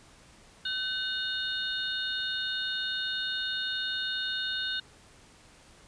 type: tone cluster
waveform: sine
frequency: 1523 / 2900 / 3670 / 4248 Hz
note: F#6 / F#7 / A#7 / C8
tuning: +50 / -35 / -28 / +25 cents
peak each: -34 / -38 / -33 / -39 dBFS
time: 0.65-4.8 s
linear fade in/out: 5 ms
effects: pink hiss -56 dBFS RMS until 5.87 s + resampled to 22050 Hz